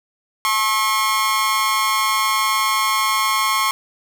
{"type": "tone with amplitude modulation", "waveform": "sawtooth", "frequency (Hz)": 1082, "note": "C#6", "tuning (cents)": -42, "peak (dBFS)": -9, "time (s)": [0.45, 3.71], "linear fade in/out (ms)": 0, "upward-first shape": "sine", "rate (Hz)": 219, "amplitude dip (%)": 75, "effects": []}